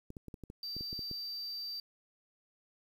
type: clicks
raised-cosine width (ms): 3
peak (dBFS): -32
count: 11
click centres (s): 0.104 / 0.168 / 0.283 / 0.342 / 0.437 / 0.501 / 0.766 / 0.809 / 0.929 / 0.992 / 1.113
type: tone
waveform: triangle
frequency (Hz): 4664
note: D8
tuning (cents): -13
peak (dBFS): -37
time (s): 0.63-1.8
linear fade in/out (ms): 2
effects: 10-bit